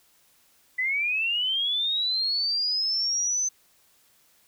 sine linear sweep, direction up, 1975 to 6170 Hz, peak -23 dBFS, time 0.78-3.49 s, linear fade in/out 10 ms, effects white hiss -62 dBFS RMS until 4.47 s

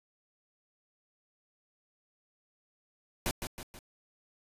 pink noise with echo, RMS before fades -31 dBFS, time 3.26-3.31 s, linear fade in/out 0 ms, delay 160 ms, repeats 3, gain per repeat -6 dB, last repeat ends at 3.79 s, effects resampled to 32000 Hz

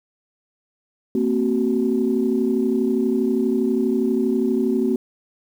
sine tone cluster, 228 / 260.4 / 375.9 Hz, A#3 / C4 / F#4, -38 / -8 / +27 cents, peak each -21 dBFS, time 1.15-4.96 s, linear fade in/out 2 ms, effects tanh soft clip ceiling -8 dBFS + 8-bit

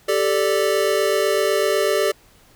square chord, G suspended second, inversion none, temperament equal, 392 / 440 / 587.3 Hz, G4 / A4 / D5, 0 / 0 / 0 cents, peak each -22 dBFS, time 0.08-2.12 s, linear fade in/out 10 ms, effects pink hiss -53 dBFS RMS until 2.55 s

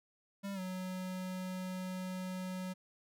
square tone with pitch glide, 198.2 to 184.93 Hz, G3 to F#3, +19 to -1 cents, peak -39 dBFS, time 0.43-2.74 s, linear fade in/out 20 ms, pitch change -120 cents, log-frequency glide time 0.54-0.6 s, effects none

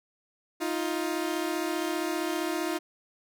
sawtooth tone pair together, 314.8 / 350 Hz, D#4 / F4, +20 / +4 cents, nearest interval major second, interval 184 cents, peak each -27 dBFS, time 0.6-2.79 s, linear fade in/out 20 ms, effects none

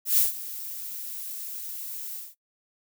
violet noise with ADSR envelope, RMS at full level -19 dBFS, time 0.05-2.35 s, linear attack 130 ms, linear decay 140 ms, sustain -17 dB, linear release 190 ms, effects noise-tail reverb RT60 0.1 s tail -20 dB re dry

